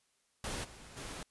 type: noise with level steps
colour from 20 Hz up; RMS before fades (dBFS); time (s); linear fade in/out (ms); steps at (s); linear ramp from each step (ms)
pink; -39 / -53 / -44; 0.44-1.23; 2; 0.63 / 0.96; 20
effects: white hiss -75 dBFS RMS until 1.3 s + resampled to 24000 Hz